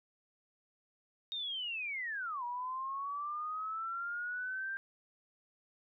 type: linear two-way sweep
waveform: sine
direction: down then up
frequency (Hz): 3729 to 954 to 1589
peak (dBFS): -36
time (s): 1.32-4.77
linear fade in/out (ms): 0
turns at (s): 2.44
effects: none